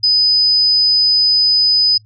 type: tone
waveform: sine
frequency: 5000 Hz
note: D#8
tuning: 8 cents sharp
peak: -9 dBFS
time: 0.03-1.98 s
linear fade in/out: 10 ms
effects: noise-tail reverb RT60 0.1 s tail -26 dB re dry + added 107 Hz sine -44 dBFS peak until 2.05 s